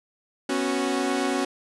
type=chord; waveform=sawtooth; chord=B suspended second; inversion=none; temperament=equal with one note detuned; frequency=246.9 / 275.7 / 370 Hz; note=B3 / C#4 / F#4; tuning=0 / -9 / 0 cents; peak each=-26 / -22 / -24 dBFS; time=0.49-1.45 s; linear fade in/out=5 ms; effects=resampled to 24000 Hz